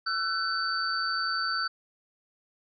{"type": "tone cluster", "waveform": "sine", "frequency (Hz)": [1336, 1507, 4569], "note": ["E6", "F#6", "D8"], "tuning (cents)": [23, 31, -48], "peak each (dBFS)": -31, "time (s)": [0.06, 1.68], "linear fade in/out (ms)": 10, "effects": []}